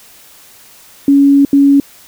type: tone bursts at uneven times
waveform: sine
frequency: 280 Hz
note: C#4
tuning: 18 cents sharp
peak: -4 dBFS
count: 2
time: 1.08-1.45 / 1.53-1.8 s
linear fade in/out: 2 ms
effects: white hiss -41 dBFS RMS until 2.07 s